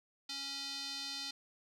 square tone with band-pass filter, 277.2 Hz, C#4, in tune, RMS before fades -42 dBFS, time 0.29-1.31 s, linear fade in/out 5 ms, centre 4400 Hz, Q 3.7, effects none

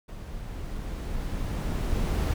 brown noise with level ramp, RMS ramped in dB -39 to -24 dBFS, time 0.08-2.34 s, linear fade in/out 10 ms, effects none

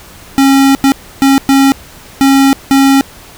square tone bursts at uneven times, 272.5 Hz, C#4, 29 cents flat, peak -5 dBFS, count 6, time 0.38-0.75 / 0.84-0.92 / 1.22-1.38 / 1.49-1.72 / 2.21-2.53 / 2.71-3.01 s, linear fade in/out 0 ms, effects pink hiss -35 dBFS RMS until 3.37 s

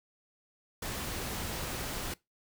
pink noise, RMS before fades -37 dBFS, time 0.82-2.14 s, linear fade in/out 5 ms, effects noise-tail reverb RT60 0.2 s tail -22 dB re dry

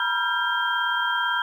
sine tone cluster, 941 / 979 / 1378 / 1590 / 3192 Hz, A#5 / B5 / F6 / G6 / G7, +16 / -15 / -24 / +24 / +31 cents, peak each -32 / -28 / -26 / -26 / -30 dBFS, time 0-1.42 s, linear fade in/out 2 ms, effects 9-bit

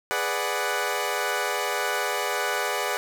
15% pulse chord, G# half-diminished seventh, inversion none, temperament equal, 415.3 / 493.9 / 587.3 / 740 Hz, G#4 / B4 / D5 / F#5, 0 / 0 / 0 / 0 cents, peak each -24 dBFS, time 0.11-2.97 s, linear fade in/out 0 ms, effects none

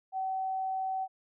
sine tone, 761 Hz, F#5, 48 cents sharp, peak -30 dBFS, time 0.12-1.08 s, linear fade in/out 50 ms, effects none

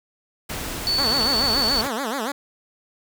pink noise, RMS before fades -30 dBFS, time 0.49-1.88 s, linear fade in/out 10 ms
sine tone, 4467 Hz, C#8, 12 cents sharp, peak -19 dBFS, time 0.87-1.81 s, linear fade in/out 0 ms
10% pulse tone with vibrato, 246.9 Hz, B3, in tune, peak -16 dBFS, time 0.98-2.32 s, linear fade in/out 5 ms, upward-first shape sine, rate 7 Hz, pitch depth 250 cents each way
effects none

